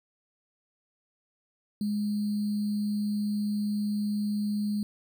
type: tone with sample-and-hold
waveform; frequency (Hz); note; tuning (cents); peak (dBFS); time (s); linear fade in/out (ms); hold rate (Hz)
sine; 207.7; G#3; 0; -26; 1.81-4.83; 2; 4410
effects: none